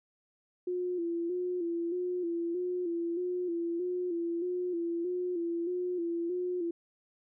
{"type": "tone with vibrato", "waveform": "sine", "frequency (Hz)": 349.2, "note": "F4", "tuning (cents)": 0, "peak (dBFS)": -30, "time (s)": [0.67, 6.71], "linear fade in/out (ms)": 5, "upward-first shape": "square", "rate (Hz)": 1.6, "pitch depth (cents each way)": 52, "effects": []}